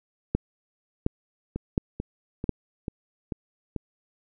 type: two click trains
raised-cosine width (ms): 3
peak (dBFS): -9 / -17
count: 4 / 6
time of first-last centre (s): 0.35-2.493 / 1.56-3.763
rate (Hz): 1.4 / 2.27
effects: none